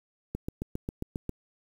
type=click train; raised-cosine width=3 ms; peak=-19 dBFS; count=8; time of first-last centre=0.35-1.293 s; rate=7.42 Hz; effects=8-bit